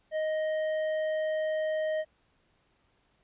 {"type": "tone with tanh clipping", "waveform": "triangle", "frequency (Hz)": 624, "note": "D#5", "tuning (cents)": 5, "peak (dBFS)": -29, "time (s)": [0.11, 2.05], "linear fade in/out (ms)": 50, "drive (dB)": 13, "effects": ["pink hiss -70 dBFS RMS until 3.23 s", "resampled to 8000 Hz"]}